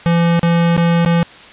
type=tone with dropouts; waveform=square; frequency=169.6 Hz; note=E3; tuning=50 cents sharp; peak=-11 dBFS; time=0.06-1.23 s; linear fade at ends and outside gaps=0 ms; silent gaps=0.394-0.431 / 0.766-0.777 / 1.05-1.06 s; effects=white hiss -38 dBFS RMS until 1.52 s + resampled to 8000 Hz